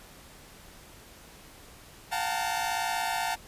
sawtooth tone cluster, 706 / 762 / 871 / 912 Hz, F5 / G5 / A5 / A#5, +19 / -49 / -18 / -38 cents, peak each -30 dBFS, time 2.11-3.36 s, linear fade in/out 20 ms, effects pink hiss -51 dBFS RMS until 3.47 s + resampled to 32000 Hz

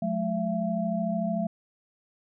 sine tone cluster, 181.3 / 214.6 / 673 Hz, F#3 / A3 / E5, -35 / -43 / +36 cents, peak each -30 / -29 / -30 dBFS, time 0.02-1.47 s, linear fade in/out 5 ms, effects none

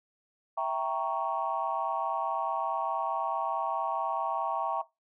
sine chord, E diminished seventh, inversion none, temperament equal, 659.3 / 784 / 932.3 / 1108.7 Hz, E5 / G5 / Bb5 / Db6, 0 / 0 / 0 / 0 cents, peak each -33 dBFS, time 0.57-4.82 s, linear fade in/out 10 ms, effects noise-tail reverb RT60 0.2 s tail -18 dB re dry + tanh soft clip ceiling -18 dBFS

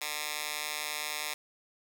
10% pulse tone with high-pass filter, 150.4 Hz, D3, 42 cents sharp, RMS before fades -36 dBFS, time 0.01-1.34 s, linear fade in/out 5 ms, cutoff 1800 Hz, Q 0.61, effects 9-bit

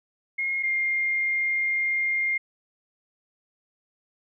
sine tone pair in turn, 2148 / 2117 Hz, C7 / C7, +45 / +20 cents, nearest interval unison, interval 25 cents, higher first, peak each -24 / -22 dBFS, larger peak second, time 0.38-0.63 / 0.63-2.38 s, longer second, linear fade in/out 10 ms, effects none

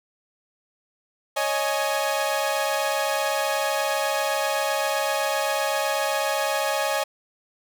sawtooth chord, C# suspended second, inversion none, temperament equal with one note detuned, 554.4 / 622.3 / 835.4 Hz, C#5 / D#5 / G#5, 0 / 0 / +10 cents, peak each -23 dBFS, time 1.36-7.04 s, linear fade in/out 10 ms, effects none

